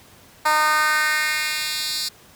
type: tone with high-pass filter sweep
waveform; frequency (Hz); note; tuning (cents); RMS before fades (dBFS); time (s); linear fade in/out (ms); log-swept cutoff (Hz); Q
10% pulse; 306; D#4; -29; -21; 0.45-2.09; 10; 920 to 4500; 2.1
effects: pink hiss -49 dBFS RMS until 2.35 s + high-pass 60 Hz 12 dB/octave